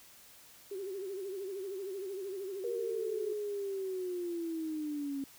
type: tone with vibrato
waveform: sine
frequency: 386.2 Hz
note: G4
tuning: 26 cents flat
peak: -37 dBFS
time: 0.71-3.33 s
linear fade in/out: 5 ms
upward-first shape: sine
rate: 13 Hz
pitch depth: 88 cents each way
type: linear sweep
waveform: sine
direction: down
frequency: 476.3 to 271.1 Hz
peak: -34 dBFS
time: 2.64-5.24 s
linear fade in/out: 2 ms
effects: white hiss -57 dBFS RMS until 5.38 s